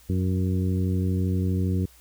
harmonic tone with a mistuned harmonic, 92.5 Hz, F#2, in tune, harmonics 1 / 2 / 3 / 4 / 5, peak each -23 / -27 / -32 / -35 / -40 dBFS, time 0.09-1.86 s, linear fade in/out 10 ms, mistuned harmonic 5, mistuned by +19 cents, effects added 60 Hz sine -55 dBFS peak until 2 s + white hiss -55 dBFS RMS until 2 s

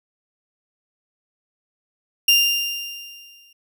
30% pulse tone with exponential decay, 2794 Hz, F7, in tune, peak -8 dBFS, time 2.28-3.53 s, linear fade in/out 5 ms, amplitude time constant 270 ms, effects none

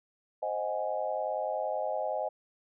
sine chord, Ab dominant seventh, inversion first, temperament equal, 523.3 / 622.3 / 740 / 830.6 Hz, C5 / Eb5 / Gb5 / Ab5, 0 / 0 / 0 / 0 cents, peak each -36 / -33 / -37 / -36 dBFS, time 0.42-2.29 s, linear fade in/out 10 ms, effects none

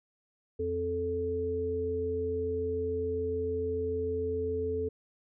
harmonic tone, 87.31 Hz, F2, in tune, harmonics 1 / 3 / 5, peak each -37 / -40 / -30 dBFS, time 0.59-4.89 s, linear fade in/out 10 ms, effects none

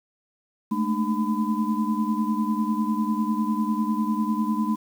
sine tone cluster, 213.2 / 223.2 / 301.4 / 1007 Hz, G#3 / A3 / D4 / B5, +46 / +25 / +45 / +33 cents, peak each -25 / -26 / -30 / -30 dBFS, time 0.71-4.76 s, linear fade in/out 10 ms, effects 8-bit

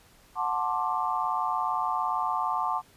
sine chord, D dominant seventh, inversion first, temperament just, 734.2 / 881 / 1057.2 / 1174.7 Hz, F#5 / A5 / C6 / D6, -14 / +2 / +18 / 0 cents, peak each -32 / -30 / -31 / -31 dBFS, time 0.35-2.82 s, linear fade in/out 50 ms, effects pink hiss -58 dBFS RMS until 2.96 s + resampled to 32000 Hz

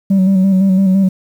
sine tone with vibrato, 190.9 Hz, G3, 46 cents flat, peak -5 dBFS, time 0.1-1.09 s, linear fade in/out 10 ms, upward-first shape square, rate 5.9 Hz, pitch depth 34 cents each way, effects tanh soft clip ceiling -7 dBFS + 7-bit

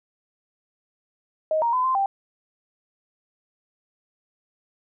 sine tone with pitch steps, 627 / 936 / 1013 / 1040 / 787 Hz, D#5 / A#5 / B5 / C6 / G5, +13 / +7 / +44 / -11 / +7 cents, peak -19 dBFS, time 1.51-2.06 s, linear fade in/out 2 ms, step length 110 ms, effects none

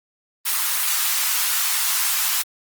white high-pass noise, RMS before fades -21 dBFS, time 0.45-2.43 s, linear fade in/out 20 ms, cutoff 910 Hz, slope 24 dB/octave, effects Opus 24 kbps

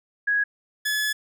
sine / sawtooth tone pair in turn, 1661.2 / 1709.9 Hz, G#6 / A6, 0 / -50 cents, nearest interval minor second, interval 50 cents, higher second, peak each -19 dBFS, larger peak neither, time 0.27-0.44 / 0.85-1.13 s, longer second, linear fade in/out 10 ms, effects none

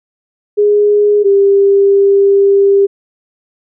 sine tone pair in turn, 414 / 397.1 Hz, G#4 / G4, -5 / +22 cents, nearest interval minor second, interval 73 cents, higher first, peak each -6 / -5 dBFS, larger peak second, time 0.57-1.24 / 1.24-2.87 s, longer second, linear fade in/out 20 ms, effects none

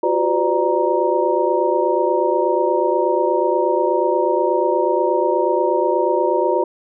sine tone cluster, 349.9 / 378.2 / 510 / 592 / 937 Hz, F4 / F#4 / C5 / D5 / A#5, +3 / +38 / -44 / +14 / +9 cents, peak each -21 dBFS, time 0.03-6.64 s, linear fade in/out 5 ms, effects none

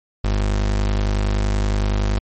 35% pulse tone, 50.7 Hz, G#1, 41 cents flat, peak -15 dBFS, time 0.24-2.19 s, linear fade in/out 5 ms, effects MP3 32 kbps

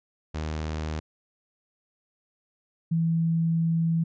sawtooth / sine tone pair in turn, 77.78 / 164.81 Hz, D#2 / E3, 0 / 0 cents, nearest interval octave + minor second, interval 1300 cents, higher second, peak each -25 / -21 dBFS, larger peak second, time 0.34-1 / 2.91-4.04 s, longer second, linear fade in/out 10 ms, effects resampled to 16000 Hz

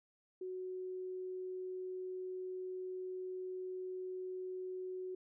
sine tone, 370 Hz, F#4, in tune, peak -40 dBFS, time 0.41-5.15 s, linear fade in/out 5 ms, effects none

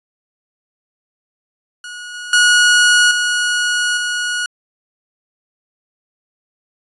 sawtooth tone with level steps, 1454 Hz, F#6, 31 cents flat, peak -25 / -23 / -5 / -11 / -14 dBFS, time 1.84-4.46 s, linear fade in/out 2 ms, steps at 2.14 / 2.33 / 3.11 / 3.97 s, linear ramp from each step 2 ms, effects resampled to 24000 Hz

